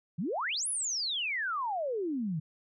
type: exponential two-way sweep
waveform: sine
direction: up then down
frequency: 146.83 to 11030 to 146.83 Hz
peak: -30 dBFS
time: 0.18-2.4 s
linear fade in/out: 10 ms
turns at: 0.68 s
effects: none